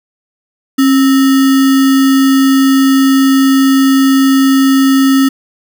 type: tone with sample-and-hold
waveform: sine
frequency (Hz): 269.5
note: C#4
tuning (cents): -49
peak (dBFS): -5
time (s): 0.78-5.29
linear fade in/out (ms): 10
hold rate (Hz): 1575
effects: none